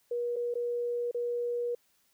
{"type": "tone with dropouts", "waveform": "sine", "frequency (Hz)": 480, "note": "B4", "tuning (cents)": -49, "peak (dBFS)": -29, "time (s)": [0.11, 1.75], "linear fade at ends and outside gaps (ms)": 5, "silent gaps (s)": [[0.36, 0.364], [0.541, 0.553], [1.113, 1.145]], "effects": ["white hiss -70 dBFS RMS until 2.13 s"]}